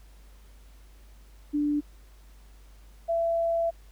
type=tone pair in turn; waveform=sine; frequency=293.7 / 669.9 Hz; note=D4 / E5; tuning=0 / +28 cents; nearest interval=octave + major second; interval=1428 cents; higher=second; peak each=-23 dBFS; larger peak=neither; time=1.53-1.81 / 3.08-3.71 s; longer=second; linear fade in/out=20 ms; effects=added 50 Hz sine -49 dBFS peak until 3.91 s + pink hiss -61 dBFS RMS until 3.91 s